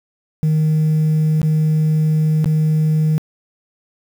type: tone with dropouts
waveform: sine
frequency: 155.56 Hz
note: D#3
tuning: in tune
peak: -10 dBFS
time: 0.43-3.18 s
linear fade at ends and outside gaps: 0 ms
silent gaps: 1.416-1.43 / 2.444-2.458 s
effects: tanh soft clip ceiling -11 dBFS + 7-bit